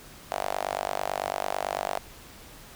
sawtooth tone with high-pass filter, 49 Hz, G1, in tune, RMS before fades -31 dBFS, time 0.31-1.99 s, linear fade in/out 10 ms, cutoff 690 Hz, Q 4.2, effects pink hiss -48 dBFS RMS until 2.75 s

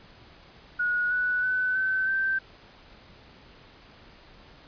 sine tone with pitch steps, 1454 / 1479.4 / 1505.3 / 1531.6 / 1558.4 Hz, F#6 / F#6 / F#6 / G6 / G6, -31 / -1 / +29 / -41 / -11 cents, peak -23 dBFS, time 0.79-2.39 s, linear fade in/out 10 ms, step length 320 ms, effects pink hiss -52 dBFS RMS until 4.67 s + resampled to 11025 Hz

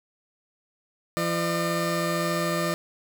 20% pulse tone pair together, 169.67 / 603 Hz, F3 / D5, -50 / +46 cents, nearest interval octave + minor seventh, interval 2196 cents, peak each -22 dBFS, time 1.17-2.74 s, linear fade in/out 0 ms, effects none

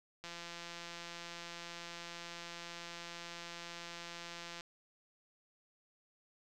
click train, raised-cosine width 0.2 ms, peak -29 dBFS, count 748, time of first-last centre 0.24-4.608 s, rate 171 Hz, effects none

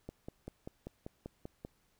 click train, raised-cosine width 2 ms, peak -29 dBFS, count 9, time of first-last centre 0.09-1.649 s, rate 5.13 Hz, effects pink hiss -73 dBFS RMS until 1.99 s

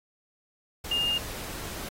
sine tone in noise, 2824 Hz, F7, 19 cents sharp, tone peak -24 dBFS, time 0.91-1.18 s, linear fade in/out 5 ms, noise pink, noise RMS -38 dBFS, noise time 0.84-1.89 s, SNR +11 dB, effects AAC 48 kbps

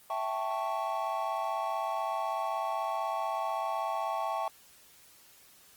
triangle chord, A dominant seventh, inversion second, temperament equal, 659.3 / 784 / 880 / 1108.7 Hz, E5 / G5 / A5 / C#6, 0 / 0 / 0 / 0 cents, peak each -34 dBFS, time 0.1-4.48 s, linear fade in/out 2 ms, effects white hiss -58 dBFS RMS until 5.76 s + Opus 24 kbps

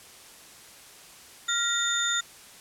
sine tone cluster, 1397 / 1905 / 3617 / 6940 Hz, F6 / A#6 / A7 / A8, 0 / +37 / +47 / -25 cents, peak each -29 / -33 / -28 / -29 dBFS, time 1.48-2.21 s, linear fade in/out 10 ms, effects white hiss -49 dBFS RMS until 2.6 s + low-pass 11000 Hz 12 dB/octave

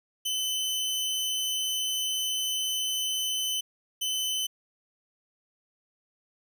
sawtooth tone pair in turn, 3038 / 3038 Hz, F#7 / F#7, +45 / +45 cents, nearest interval unison, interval 0 cents, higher neither, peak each -24 dBFS, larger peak neither, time 0.25-3.61 / 4.01-4.47 s, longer first, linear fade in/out 10 ms, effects none

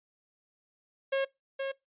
45% pulse tone with echo, 543 Hz, C#5, 36 cents flat, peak -26 dBFS, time 1.12-1.25 s, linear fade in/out 10 ms, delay 470 ms, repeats 1, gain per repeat -5 dB, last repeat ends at 1.72 s, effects noise-tail reverb RT60 0.2 s tail -23 dB re dry + resampled to 8000 Hz

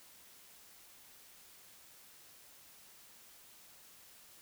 silence, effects white hiss -59 dBFS RMS until 4.41 s

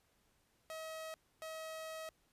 sawtooth tone bursts at uneven times, 638 Hz, D#5, 43 cents sharp, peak -40 dBFS, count 2, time 0.7-1.14 / 1.42-2.09 s, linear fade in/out 0 ms, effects pink hiss -75 dBFS RMS until 2.32 s + resampled to 32000 Hz

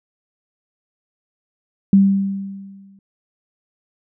sine tone with exponential decay, 196 Hz, G3, in tune, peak -6 dBFS, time 1.93-2.99 s, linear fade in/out 2 ms, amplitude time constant 230 ms, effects none

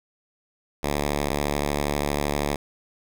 5% pulse tone pair in turn, 72.6 / 72.6 Hz, D2 / D2, -19 / -19 cents, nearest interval unison, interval 0 cents, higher neither, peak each -12 dBFS, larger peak neither, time 0.83-1.29 / 1.29-2.56 s, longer second, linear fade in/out 5 ms, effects none

